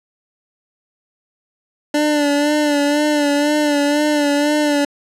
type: tone with vibrato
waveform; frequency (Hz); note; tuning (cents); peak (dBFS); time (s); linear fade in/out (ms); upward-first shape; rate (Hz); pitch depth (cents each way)
25% pulse; 293.7; D4; 0; -10; 1.94-4.85; 5; sine; 2; 43
effects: low-pass 10000 Hz 12 dB/octave